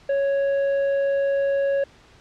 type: tone with tanh clipping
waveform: sine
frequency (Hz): 554.4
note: C#5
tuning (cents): 0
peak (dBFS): -20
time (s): 0.09-1.84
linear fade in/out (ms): 5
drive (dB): 6
effects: pink hiss -52 dBFS RMS until 2.2 s + low-pass 5000 Hz 12 dB/octave